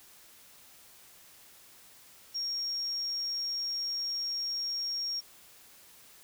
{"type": "tone", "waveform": "sine", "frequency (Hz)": 5570, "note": "F8", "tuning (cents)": -5, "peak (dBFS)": -31, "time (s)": [2.34, 5.21], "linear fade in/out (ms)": 20, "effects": ["white hiss -56 dBFS RMS until 6.23 s"]}